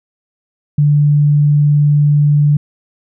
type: tone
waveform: sine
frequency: 146.83 Hz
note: D3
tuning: in tune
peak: -7 dBFS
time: 0.78-2.57 s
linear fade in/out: 5 ms
effects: none